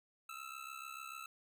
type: ring-modulated tone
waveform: 25% pulse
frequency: 1318.5 Hz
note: E6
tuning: in tune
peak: -39 dBFS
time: 0.29-1.26 s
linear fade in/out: 2 ms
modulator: 33.4 Hz
effects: none